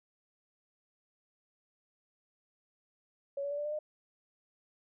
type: tone with pitch steps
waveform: sine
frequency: 559 / 568.4 / 578 / 587.8 / 597.7 / 607.8 Hz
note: C#5 / C#5 / D5 / D5 / D5 / D#5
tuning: +14 / +43 / -28 / +1 / +30 / -41 cents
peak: -33 dBFS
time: 3.37-3.79 s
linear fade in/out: 5 ms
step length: 70 ms
effects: none